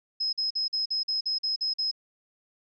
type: tone bursts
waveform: sine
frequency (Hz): 5120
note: D#8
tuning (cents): +49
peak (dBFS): -25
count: 10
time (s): 0.2-1.914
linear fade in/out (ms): 10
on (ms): 130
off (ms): 46
effects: none